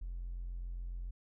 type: tone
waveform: triangle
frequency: 43.65 Hz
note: F1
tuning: in tune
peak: -35 dBFS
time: 0.01-1.11 s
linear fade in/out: 10 ms
effects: tanh soft clip ceiling -35 dBFS